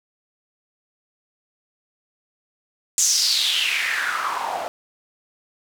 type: noise with band-pass filter sweep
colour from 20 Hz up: white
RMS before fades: -22 dBFS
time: 2.98-4.68 s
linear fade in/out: 0 ms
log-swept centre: 7000 to 640 Hz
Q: 5.1
effects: none